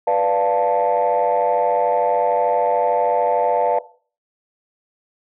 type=chord; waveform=sine; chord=B half-diminished seventh; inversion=none; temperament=equal; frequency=493.9 / 587.3 / 698.5 / 880 Hz; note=B4 / D5 / F5 / A5; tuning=0 / 0 / 0 / 0 cents; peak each=-19 dBFS; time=0.07-3.79 s; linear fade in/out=5 ms; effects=noise-tail reverb RT60 0.4 s tail -17 dB re dry + tanh soft clip ceiling -9 dBFS